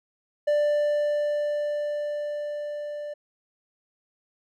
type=tone with level ramp; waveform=triangle; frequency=590 Hz; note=D5; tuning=8 cents sharp; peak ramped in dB=-17 to -30 dBFS; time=0.47-3.14 s; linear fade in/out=10 ms; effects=none